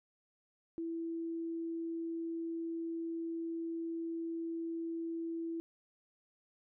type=tone; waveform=sine; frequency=331.2 Hz; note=E4; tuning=8 cents sharp; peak=-36 dBFS; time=0.78-5.6 s; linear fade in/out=0 ms; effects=none